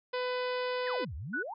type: harmonic tone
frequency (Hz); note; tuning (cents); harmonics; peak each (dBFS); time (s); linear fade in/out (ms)
500; B4; +21; 1 / 2 / 3 / 4 / 5 / 6 / 7 / 8 / 9 / 10; -32 / -38 / -42 / -44 / -46 / -48 / -49 / -50 / -51 / -52; 0.13-1.05; 10
type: exponential two-way sweep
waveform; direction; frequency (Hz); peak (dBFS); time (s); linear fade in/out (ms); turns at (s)
sine; down then up; 2158 to 65.41 to 983; -37; 0.86-1.54; 5; 1.15
type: tone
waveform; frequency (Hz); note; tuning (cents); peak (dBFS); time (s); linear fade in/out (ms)
sine; 1480; F#6; 0; -31; 1.33-1.43; 10
effects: none